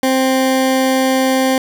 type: tone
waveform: 20% pulse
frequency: 262.4 Hz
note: C4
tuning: 5 cents sharp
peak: -7 dBFS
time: 0.03-1.58 s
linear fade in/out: 2 ms
effects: none